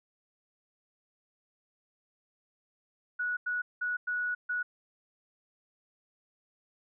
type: tone bursts at uneven times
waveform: sine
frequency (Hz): 1466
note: F#6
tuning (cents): -16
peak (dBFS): -29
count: 5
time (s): 3.19-3.37 / 3.46-3.62 / 3.81-3.97 / 4.07-4.35 / 4.49-4.63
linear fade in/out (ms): 10
effects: none